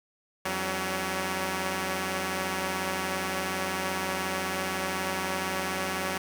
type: tone cluster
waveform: 5% pulse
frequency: 85.7 / 188.7 / 281 Hz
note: F2 / F#3 / C#4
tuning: -32 / +34 / +24 cents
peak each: -26 / -19 / -24 dBFS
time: 0.45-6.18 s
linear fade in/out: 5 ms
effects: none